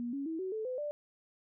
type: tone with pitch steps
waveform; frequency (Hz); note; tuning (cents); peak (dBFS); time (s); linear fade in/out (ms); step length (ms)
sine; 239.5 / 278.3 / 323.4 / 375.8 / 436.7 / 507.5 / 589.7; A#3 / C#4 / E4 / F#4 / A4 / B4 / D5; +47 / +7 / -33 / +27 / -13 / +47 / +7; -34; 0-0.91; 0; 130
effects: none